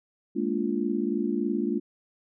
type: chord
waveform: sine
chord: Bb dominant seventh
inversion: third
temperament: just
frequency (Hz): 209.8 / 233.1 / 291.4 / 349.6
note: Ab3 / Bb3 / D4 / F4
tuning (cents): +18 / 0 / -13 / +2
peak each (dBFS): -30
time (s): 0.35-1.8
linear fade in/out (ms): 20
effects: none